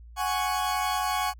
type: chord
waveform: 40% pulse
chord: F# suspended second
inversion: none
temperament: equal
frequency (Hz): 740 / 830.6 / 1108.7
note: F#5 / G#5 / C#6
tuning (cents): 0 / 0 / 0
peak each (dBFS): -29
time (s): 0.16-1.34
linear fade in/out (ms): 50
effects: added 58 Hz sine -44 dBFS peak until 1.39 s